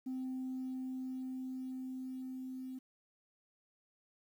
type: tone with level ramp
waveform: sine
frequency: 258.8 Hz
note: C4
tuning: 19 cents flat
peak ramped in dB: -35 to -41 dBFS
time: 0.06-2.79 s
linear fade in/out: 10 ms
effects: tanh soft clip ceiling -35 dBFS + 11-bit